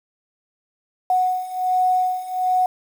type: beating tone pair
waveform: sine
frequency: 736 / 737.3 Hz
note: F#5 / F#5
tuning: -9 / -6 cents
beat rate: 1.3 Hz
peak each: -22 / -19 dBFS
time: 1.1-2.66 s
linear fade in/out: 2 ms
effects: 7-bit